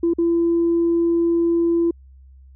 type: tone with dropouts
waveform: sine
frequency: 338 Hz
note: E4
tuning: 43 cents sharp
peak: -14 dBFS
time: 0.03-1.91 s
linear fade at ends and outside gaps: 5 ms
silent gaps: 0.136-0.184 s
effects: tanh soft clip ceiling -11 dBFS + added 66 Hz sine -43 dBFS peak until 2.55 s